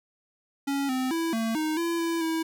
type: tone with pitch steps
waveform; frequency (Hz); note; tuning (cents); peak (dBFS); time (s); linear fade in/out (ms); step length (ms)
square; 278.5 / 258.2 / 330.2 / 225.6 / 311 / 337.2 / 333.4 / 324.4; C#4 / C4 / E4 / A3 / D#4 / E4 / E4 / E4; +8 / -23 / +3 / +44 / -1 / +39 / +20 / -28; -26; 0.67-2.43; 10; 220
effects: none